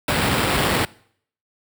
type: noise with sample-and-hold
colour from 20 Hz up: pink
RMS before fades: -19 dBFS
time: 0.08-0.85 s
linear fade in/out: 2 ms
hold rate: 6300 Hz
effects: noise-tail reverb RT60 0.6 s tail -22 dB re dry + high-pass 80 Hz 12 dB/octave